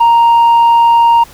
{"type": "tone with tanh clipping", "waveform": "sine", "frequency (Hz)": 932.3, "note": "A#5", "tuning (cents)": 0, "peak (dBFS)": -5, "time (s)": [0, 1.24], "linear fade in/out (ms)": 10, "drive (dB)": 2, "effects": ["pink hiss -38 dBFS RMS until 1.33 s"]}